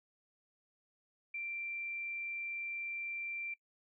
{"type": "tone", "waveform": "sine", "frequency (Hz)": 2357, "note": "D7", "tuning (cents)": 6, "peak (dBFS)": -38, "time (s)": [1.34, 3.54], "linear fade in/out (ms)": 5, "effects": ["noise-tail reverb RT60 0.1 s tail -23 dB re dry"]}